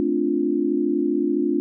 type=chord; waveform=sine; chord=D minor seventh; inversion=second; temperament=equal; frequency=220 / 261.6 / 293.7 / 349.2 Hz; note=A3 / C4 / D4 / F4; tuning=0 / 0 / 0 / 0 cents; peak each=-28 / -26 / -22 / -23 dBFS; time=0-1.6 s; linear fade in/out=0 ms; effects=none